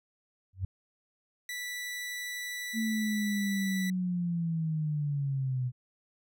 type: tone with exponential growth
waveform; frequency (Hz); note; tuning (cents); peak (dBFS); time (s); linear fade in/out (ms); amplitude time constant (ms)
sine; 93.8; F#2; +24; -25; 0.53-0.65; 5; 26
type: tone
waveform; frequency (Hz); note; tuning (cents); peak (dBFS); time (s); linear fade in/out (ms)
sawtooth; 1968; B6; -7; -32; 1.49-3.9; 2
type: linear sweep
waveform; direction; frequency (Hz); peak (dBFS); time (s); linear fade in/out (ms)
sine; down; 225.8 to 123.47; -28; 2.73-5.72; 50
effects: none